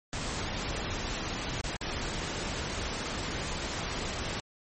pink noise with dropouts, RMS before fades -34 dBFS, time 0.13-4.4 s, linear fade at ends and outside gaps 0 ms, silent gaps 1.611-1.64 / 1.765-1.812 s, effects MP3 32 kbps

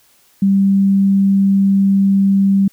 sine tone, 196 Hz, G3, in tune, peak -9 dBFS, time 0.42-2.68 s, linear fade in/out 5 ms, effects white hiss -53 dBFS RMS until 2.72 s

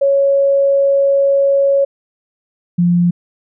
sine tone pair in turn, 554.4 / 174.63 Hz, C#5 / F3, 0 / 0 cents, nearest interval octave + minor sixth, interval 2000 cents, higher first, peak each -9 dBFS, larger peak neither, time 0.01-1.85 / 2.78-3.11 s, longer first, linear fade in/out 10 ms, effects none

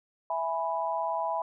sine chord, E major, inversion none, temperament equal, 659.3 / 830.6 / 987.8 Hz, E5 / G#5 / B5, 0 / 0 / 0 cents, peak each -32 / -33 / -31 dBFS, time 0.3-1.42 s, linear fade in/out 2 ms, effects none

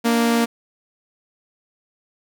sawtooth tone pair together, 232.7 / 293 Hz, A#3 / D4, -3 / -4 cents, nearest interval major third, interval 399 cents, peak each -12 / -22 dBFS, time 0.04-0.46 s, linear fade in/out 20 ms, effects none

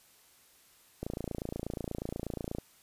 click train, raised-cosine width 2 ms, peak -22 dBFS, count 45, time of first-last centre 1.03-2.585 s, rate 28.3 Hz, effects white hiss -62 dBFS RMS until 2.82 s + resampled to 32000 Hz

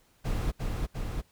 brown noise with echo, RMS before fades -29 dBFS, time 0.24-0.52 s, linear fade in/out 20 ms, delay 350 ms, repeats 2, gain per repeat -2 dB, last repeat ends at 1.22 s, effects pink hiss -65 dBFS RMS until 1.31 s

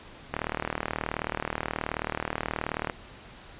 click train, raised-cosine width 0.5 ms, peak -13 dBFS, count 100, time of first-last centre 0.34-2.898 s, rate 38.7 Hz, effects pink hiss -48 dBFS RMS until 3.59 s + resampled to 8000 Hz

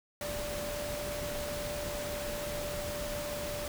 sine tone in noise, 587.3 Hz, D5, in tune, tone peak -37 dBFS, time 0.21-3.68 s, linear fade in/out 2 ms, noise pink, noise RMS -39 dBFS, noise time 0.21-3.68 s, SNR -1 dB, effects none

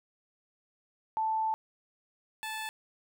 sine / 15% pulse tone pair in turn, 880 / 873.9 Hz, A5 / A5, 0 / -12 cents, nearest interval unison, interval 12 cents, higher first, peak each -27 / -29 dBFS, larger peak first, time 1.17-1.54 / 2.43-2.69 s, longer first, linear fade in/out 0 ms, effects none

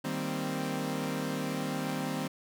sawtooth chord, C minor seventh, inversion first, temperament equal, 155.56 / 196 / 233.1 / 261.6 Hz, Eb3 / G3 / Bb3 / C4, 0 / 0 / 0 / 0 cents, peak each -33 / -34 / -36 / -31 dBFS, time 0.04-2.28 s, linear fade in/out 10 ms, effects none

